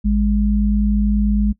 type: tone pair together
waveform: sine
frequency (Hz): 54.59 / 206.1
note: A1 / G#3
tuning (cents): -13 / -13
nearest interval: octave + major seventh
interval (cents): 2300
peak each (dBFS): -16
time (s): 0.04-1.53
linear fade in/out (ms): 20
effects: noise-tail reverb RT60 0.1 s tail -22 dB re dry